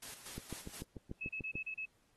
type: noise with tremolo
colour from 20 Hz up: white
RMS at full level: -48 dBFS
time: 0.02-0.82 s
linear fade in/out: 5 ms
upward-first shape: square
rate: 4.2 Hz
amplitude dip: 55%
type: click train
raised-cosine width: 3 ms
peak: -30 dBFS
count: 9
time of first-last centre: 0.38-1.555 s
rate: 6.81 Hz
type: tone bursts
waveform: sine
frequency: 2588 Hz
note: E7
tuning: 32 cents flat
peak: -38 dBFS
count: 6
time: 1.21-1.857 s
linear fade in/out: 10 ms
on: 82 ms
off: 31 ms
effects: pink hiss -74 dBFS RMS until 2.16 s + AAC 32 kbps